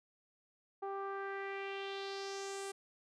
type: tone with low-pass filter sweep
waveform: sawtooth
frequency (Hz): 392.9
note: G4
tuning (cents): +4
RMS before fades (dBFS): -42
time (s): 0.82-2.72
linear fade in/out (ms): 10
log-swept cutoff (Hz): 930 to 9300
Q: 2.8
effects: none